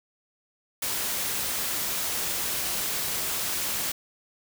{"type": "noise", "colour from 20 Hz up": "white", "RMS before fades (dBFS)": -29, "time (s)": [0.82, 3.92], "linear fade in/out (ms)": 5, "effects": []}